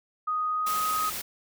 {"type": "tone with pitch glide", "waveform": "sine", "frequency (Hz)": [1245, 1256.6], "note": ["D#6", "D#6"], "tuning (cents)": [1, 17], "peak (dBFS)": -25, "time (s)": [0.27, 1.1], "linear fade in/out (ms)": 10, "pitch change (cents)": 16, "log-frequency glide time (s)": [0.5, 0.84]}
{"type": "noise", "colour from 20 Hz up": "white", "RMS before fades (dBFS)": -34, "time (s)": [0.66, 1.22], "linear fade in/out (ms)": 10}
{"effects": []}